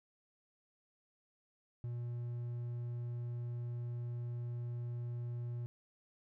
triangle tone, 120 Hz, B2, 49 cents flat, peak -36 dBFS, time 1.84-5.66 s, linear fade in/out 0 ms, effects none

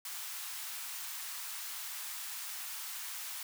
white high-pass noise, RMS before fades -42 dBFS, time 0.05-3.43 s, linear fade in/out 2 ms, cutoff 870 Hz, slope 24 dB/octave, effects none

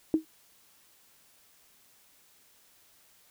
sine tone with exponential decay, 316.8 Hz, D#4, 31 cents sharp, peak -17 dBFS, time 0.14-0.25 s, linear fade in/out 1 ms, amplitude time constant 22 ms, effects white hiss -62 dBFS RMS until 3.3 s

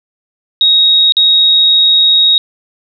sine tone with dropouts, 3773 Hz, A#7, 20 cents sharp, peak -5 dBFS, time 0.61-2.38 s, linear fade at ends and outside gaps 1 ms, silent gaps 1.122-1.168 s, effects none

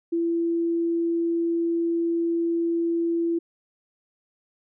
sine tone, 336.4 Hz, E4, 35 cents sharp, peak -21 dBFS, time 0.12-3.39 s, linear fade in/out 10 ms, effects none

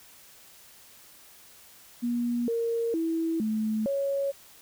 sine tone with pitch steps, 239.5 / 462.7 / 327.3 / 217.4 / 555 Hz, A#3 / A#4 / E4 / A3 / C#5, +47 / -13 / -12 / -21 / +2 cents, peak -25 dBFS, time 2.02-4.32 s, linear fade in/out 20 ms, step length 460 ms, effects white hiss -53 dBFS RMS until 4.61 s

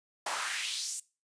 pink noise with high-pass filter sweep, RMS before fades -35 dBFS, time 0.26-1 s, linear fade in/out 5 ms, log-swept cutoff 740 to 8400 Hz, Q 2.4, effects noise-tail reverb RT60 0.3 s tail -20 dB re dry + resampled to 22050 Hz

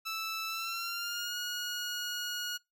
15% pulse tone with pitch glide, 1318.5 to 1446.2 Hz, E6 to F#6, 0 to -40 cents, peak -28 dBFS, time 0.05-2.58 s, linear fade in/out 20 ms, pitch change +160 cents, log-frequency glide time 0.47-1.37 s, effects noise-tail reverb RT60 0.2 s tail -24 dB re dry

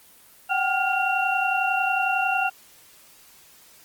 sine tone cluster, 751 / 782 / 1414 / 2746 Hz, F#5 / G5 / F6 / F7, +26 / -4 / +21 / -30 cents, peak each -26 dBFS, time 0.49-2.5 s, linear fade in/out 20 ms, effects white hiss -52 dBFS RMS until 3.84 s + Opus 24 kbps

